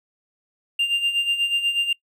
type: tone with tremolo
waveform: triangle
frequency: 2794 Hz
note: F7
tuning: in tune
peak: -14 dBFS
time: 0.79-1.93 s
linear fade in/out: 5 ms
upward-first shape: sine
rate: 8.2 Hz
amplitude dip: 70%
effects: noise-tail reverb RT60 0.1 s tail -25 dB re dry + tanh soft clip ceiling -12 dBFS